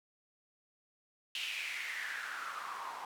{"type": "noise with band-pass filter sweep", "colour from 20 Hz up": "white", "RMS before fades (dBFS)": -41, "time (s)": [1.35, 3.05], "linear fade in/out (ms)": 2, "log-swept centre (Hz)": [2900, 900], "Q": 5.4, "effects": []}